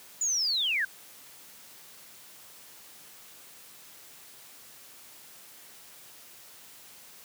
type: linear sweep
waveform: sine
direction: down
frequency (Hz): 7040 to 1493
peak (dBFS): -25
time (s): 0.21-0.85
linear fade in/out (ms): 5
effects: white hiss -51 dBFS RMS until 7.24 s + high-pass 100 Hz 12 dB/octave